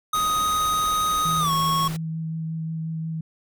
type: tone with pitch glide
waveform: square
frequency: 1251 to 1101.7 Hz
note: D#6 to C#6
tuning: +9 to -11 cents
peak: -21 dBFS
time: 0.13-1.88 s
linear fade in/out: 5 ms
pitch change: -220 cents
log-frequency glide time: 1.39-1.51 s
type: noise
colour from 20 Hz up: pink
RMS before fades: -36 dBFS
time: 0.14-1.97 s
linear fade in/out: 10 ms
type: tone with vibrato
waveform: sine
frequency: 161.1 Hz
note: E3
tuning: 39 cents flat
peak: -26 dBFS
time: 1.25-3.21 s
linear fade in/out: 5 ms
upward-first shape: sine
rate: 5.6 Hz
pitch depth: 11 cents each way
effects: none